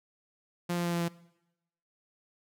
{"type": "tone with pitch steps", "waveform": "sawtooth", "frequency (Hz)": [174.5, 173.39, 172.3, 171.21, 170.12], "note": ["F3", "F3", "F3", "F3", "F3"], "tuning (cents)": [-1, -12, -23, -34, -45], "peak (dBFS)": -25, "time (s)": [0.69, 1.085], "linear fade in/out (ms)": 10, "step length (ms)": 79, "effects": ["noise-tail reverb RT60 0.9 s tail -21 dB re dry"]}